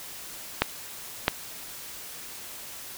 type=clicks; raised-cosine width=0.3 ms; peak=-3 dBFS; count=2; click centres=0.62 / 1.281 s; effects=white hiss -41 dBFS RMS until 2.97 s